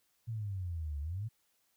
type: exponential two-way sweep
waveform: sine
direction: down then up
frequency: 117.3 to 70.3 to 117.3 Hz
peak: -35 dBFS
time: 0.27-1.29 s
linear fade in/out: 20 ms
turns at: 1 s
effects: white hiss -75 dBFS RMS until 1.76 s